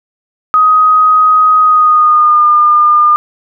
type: tone with pitch glide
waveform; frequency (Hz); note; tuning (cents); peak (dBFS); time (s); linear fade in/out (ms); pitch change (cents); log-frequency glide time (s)
sine; 1255 to 1207.4; D#6 to D6; +15 to +48; -4; 0.54-3.16; 0; -67; 1.59-2.47
effects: none